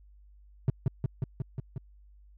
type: tone with echo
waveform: triangle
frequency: 130 Hz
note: C3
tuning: 11 cents flat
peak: -18 dBFS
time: 0.68-0.7 s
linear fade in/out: 2 ms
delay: 180 ms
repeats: 6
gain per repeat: -2 dB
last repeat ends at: 1.78 s
effects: added 50 Hz sine -53 dBFS peak until 2.37 s